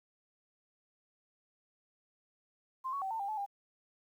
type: tone with pitch steps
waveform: sine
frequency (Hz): 1046 / 1116 / 769 / 896 / 797 / 863 / 802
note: C6 / C#6 / G5 / A5 / G5 / A5 / G5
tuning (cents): -1 / +11 / -33 / +31 / +28 / -34 / +39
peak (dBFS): -34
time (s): 2.84-3.463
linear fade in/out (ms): 20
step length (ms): 89
effects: 11-bit